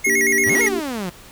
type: tone with vibrato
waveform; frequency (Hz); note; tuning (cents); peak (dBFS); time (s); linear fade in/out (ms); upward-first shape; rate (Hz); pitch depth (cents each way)
square; 2041; C7; -44; -16; 0.04-0.69; 10; square; 8.8; 100
type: chord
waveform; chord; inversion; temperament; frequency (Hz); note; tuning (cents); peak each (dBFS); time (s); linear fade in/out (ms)
sine; G minor; first; just; 235.2 / 294 / 392; Bb3 / D4 / G4; +16 / +2 / 0; -28 / -28 / -22; 0.06-0.8; 10
type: exponential two-way sweep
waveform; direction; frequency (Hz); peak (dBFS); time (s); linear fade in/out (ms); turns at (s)
sawtooth; up then down; 83.1 to 490 to 169.3; -20; 0.46-1.1; 10; 0.6
effects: pink hiss -43 dBFS RMS until 1.31 s